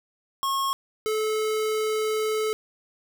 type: tone pair in turn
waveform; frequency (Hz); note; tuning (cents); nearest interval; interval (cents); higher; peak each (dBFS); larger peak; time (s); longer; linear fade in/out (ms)
square; 1088 / 433.3; C#6 / A4; -33 / -27; octave + major third; 1594; first; -24; neither; 0.43-0.73 / 1.06-2.53; second; 0
effects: none